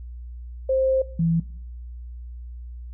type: tone pair in turn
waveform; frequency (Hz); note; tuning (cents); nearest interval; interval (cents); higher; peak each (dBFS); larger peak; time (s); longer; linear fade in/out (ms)
sine; 527 / 165.99; C5 / E3; +12 / +12; octave + minor sixth; 2000; first; -18; neither; 0.69-1.02 / 1.19-1.4; first; 5
effects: noise-tail reverb RT60 0.6 s tail -19 dB re dry + added 60 Hz sine -34 dBFS peak until 2.93 s